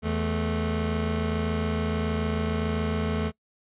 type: tone pair together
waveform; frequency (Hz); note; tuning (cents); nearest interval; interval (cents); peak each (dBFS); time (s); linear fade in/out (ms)
25% pulse; 81.58 / 217.8; E2 / A3; -17 / -17; octave + perfect fourth; 1700; -24 / -24; 0.02-3.32; 50
effects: noise-tail reverb RT60 0.1 s tail -23 dB re dry + resampled to 8000 Hz